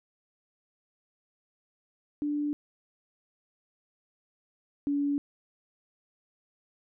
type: tone pair in turn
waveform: sine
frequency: 293.7 / 285.5 Hz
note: D4 / D4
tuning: 0 / -49 cents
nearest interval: unison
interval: 49 cents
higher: first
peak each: -27 / -25 dBFS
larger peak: second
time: 2.22-2.53 / 4.87-5.18 s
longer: neither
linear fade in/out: 0 ms
effects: none